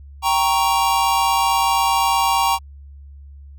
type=chord; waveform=square; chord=G diminished; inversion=none; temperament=equal; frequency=784 / 932.3 / 1108.7 Hz; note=G5 / Bb5 / Db6; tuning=0 / 0 / 0 cents; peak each=-21 / -19 / -22 dBFS; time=0.22-2.59 s; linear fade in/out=50 ms; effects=added 70 Hz sine -37 dBFS peak until 3.58 s